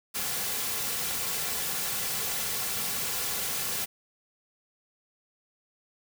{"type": "noise with comb filter", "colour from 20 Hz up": "white", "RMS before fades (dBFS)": -31, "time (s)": [0.14, 3.86], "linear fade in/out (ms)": 20, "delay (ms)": 3.2, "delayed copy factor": -0.5, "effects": []}